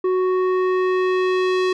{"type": "tone with low-pass filter sweep", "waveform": "square", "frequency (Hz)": 370, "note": "F#4", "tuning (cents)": 0, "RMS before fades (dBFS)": -19, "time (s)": [0.04, 1.73], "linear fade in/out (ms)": 5, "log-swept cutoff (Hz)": [910, 4300], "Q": 1, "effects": []}